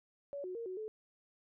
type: tone with pitch steps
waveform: sine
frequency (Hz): 566 / 366.6 / 463.1 / 371.2 / 433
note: C#5 / F#4 / A#4 / F#4 / A4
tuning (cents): +36 / -16 / -11 / +6 / -28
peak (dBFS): -39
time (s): 0.33-0.88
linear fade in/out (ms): 0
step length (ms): 110
effects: none